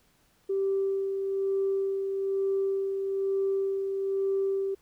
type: tone with tremolo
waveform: sine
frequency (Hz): 390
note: G4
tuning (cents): -9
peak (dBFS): -23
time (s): 0.49-4.75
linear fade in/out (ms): 10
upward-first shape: sine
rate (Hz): 1.1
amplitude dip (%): 40
effects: tanh soft clip ceiling -19 dBFS + pink hiss -66 dBFS RMS until 4.81 s